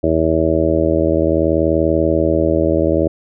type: harmonic tone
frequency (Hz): 80.6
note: E2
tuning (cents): -38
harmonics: 1 / 2 / 3 / 4 / 5 / 6 / 7 / 8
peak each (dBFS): -21 / -24 / -25 / -17 / -20 / -24 / -18 / -23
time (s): 0.03-3.08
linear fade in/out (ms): 10
effects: none